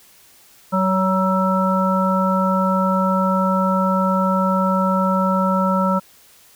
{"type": "harmonic tone with a mistuned harmonic", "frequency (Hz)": 189.2, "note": "F#3", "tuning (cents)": 39, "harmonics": [1, 3, 5, 7], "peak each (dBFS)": [-18, -22, -23, -21], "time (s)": [0.72, 6], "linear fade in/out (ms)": 20, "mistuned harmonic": 3, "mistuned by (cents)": -19, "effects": ["white hiss -50 dBFS RMS until 6.55 s"]}